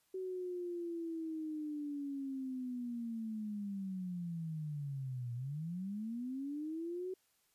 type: linear two-way sweep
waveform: sine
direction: down then up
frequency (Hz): 377.6 to 117.9 to 377.6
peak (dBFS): -38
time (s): 0.14-7.14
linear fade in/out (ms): 5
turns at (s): 5.34
effects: white hiss -75 dBFS RMS until 7.54 s + resampled to 32000 Hz